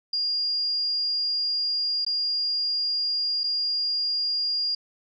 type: tone with dropouts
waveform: sine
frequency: 4825 Hz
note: D8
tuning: 46 cents sharp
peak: -23 dBFS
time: 0.13-4.75 s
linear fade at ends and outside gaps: 5 ms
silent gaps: 2.049-2.064 / 3.435-3.439 s
effects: none